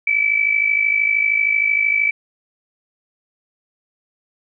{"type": "tone with amplitude modulation", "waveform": "sine", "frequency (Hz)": 2305, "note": "D7", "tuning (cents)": -33, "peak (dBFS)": -11, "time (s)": [0.07, 2.11], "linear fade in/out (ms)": 5, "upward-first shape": "sine", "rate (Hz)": 53, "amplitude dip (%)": 70, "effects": []}